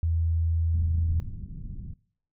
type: tone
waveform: sine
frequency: 82.41 Hz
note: E2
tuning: in tune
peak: -22 dBFS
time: 0.03-1.2 s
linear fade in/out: 0 ms
type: low-pass noise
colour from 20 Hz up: pink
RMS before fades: -36 dBFS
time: 0.73-1.94 s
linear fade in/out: 10 ms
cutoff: 180 Hz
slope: 24 dB/octave
effects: noise-tail reverb RT60 0.6 s tail -23 dB re dry